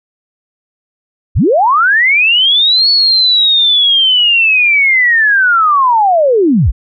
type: linear two-way sweep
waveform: sine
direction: up then down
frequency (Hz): 31.2 to 4435 to 31.2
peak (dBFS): -6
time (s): 1.35-6.72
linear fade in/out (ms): 20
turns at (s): 2.9
effects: none